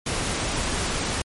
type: noise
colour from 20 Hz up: pink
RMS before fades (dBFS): -26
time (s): 0.06-1.22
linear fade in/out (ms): 5
effects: MP3 48 kbps